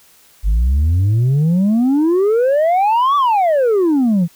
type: exponential two-way sweep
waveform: sine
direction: up then down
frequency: 47.83 to 1174 to 162.1 Hz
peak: -8 dBFS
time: 0.43-4.28 s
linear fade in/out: 50 ms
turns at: 3.16 s
effects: tanh soft clip ceiling -10 dBFS + white hiss -49 dBFS RMS until 4.35 s